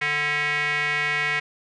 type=tone with band-pass filter; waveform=square; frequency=147.7 Hz; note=D3; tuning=10 cents sharp; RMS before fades=-24 dBFS; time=0.01-1.4 s; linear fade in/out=10 ms; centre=2100 Hz; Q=4.8; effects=resampled to 22050 Hz